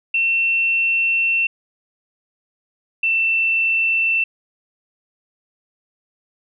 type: tone pair in turn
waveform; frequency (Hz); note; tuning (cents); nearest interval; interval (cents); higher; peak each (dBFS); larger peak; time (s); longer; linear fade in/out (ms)
sine; 2700 / 2678; E7 / E7; +41 / +27; unison; 14; first; -15; neither; 0.14-1.47 / 3.03-4.24; first; 5
effects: none